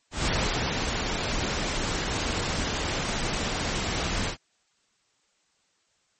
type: noise with ADSR envelope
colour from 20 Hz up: pink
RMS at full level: -25 dBFS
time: 0.11-4.37 s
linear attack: 140 ms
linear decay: 570 ms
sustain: -3 dB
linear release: 88 ms
effects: white hiss -69 dBFS RMS until 6.19 s + MP3 32 kbps